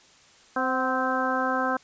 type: harmonic tone with a mistuned harmonic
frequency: 260 Hz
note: C4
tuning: 11 cents flat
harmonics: 1 / 2 / 3 / 4 / 5 / 6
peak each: -30 / -30 / -30 / -30 / -30 / -30 dBFS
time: 0.56-1.77 s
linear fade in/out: 5 ms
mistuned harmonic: 3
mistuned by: -39 cents
effects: white hiss -55 dBFS RMS until 1.83 s + resampled to 16000 Hz